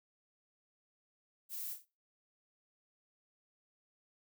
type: noise with echo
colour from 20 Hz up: violet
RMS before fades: -42 dBFS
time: 1.49-1.77 s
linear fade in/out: 50 ms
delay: 44 ms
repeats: 2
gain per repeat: -10 dB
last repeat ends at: 1.858 s
effects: noise-tail reverb RT60 0.3 s tail -21 dB re dry